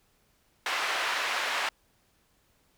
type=band-pass noise; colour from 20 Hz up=white; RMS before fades=-30 dBFS; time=0.66-1.69 s; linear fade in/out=2 ms; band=750 to 2400 Hz; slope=12 dB/octave; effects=pink hiss -68 dBFS RMS until 2.77 s